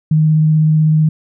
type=tone with vibrato; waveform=sine; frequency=155.56 Hz; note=D#3; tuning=in tune; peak=-8 dBFS; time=0.11-1.09 s; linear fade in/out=5 ms; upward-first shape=sine; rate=16 Hz; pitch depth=11 cents each way; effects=none